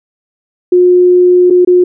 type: tone with dropouts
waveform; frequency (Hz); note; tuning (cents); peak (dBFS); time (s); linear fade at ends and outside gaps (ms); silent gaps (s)
sine; 359.4; F4; +50; -3; 0.72-1.84; 5; 1.501-1.506 / 1.649-1.673
effects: none